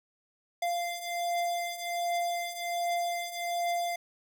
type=beating tone pair; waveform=square; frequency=693 / 694.3 Hz; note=F5 / F5; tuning=-14 / -10 cents; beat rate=1.3 Hz; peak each=-36 / -32 dBFS; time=0.62-3.96 s; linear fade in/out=5 ms; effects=none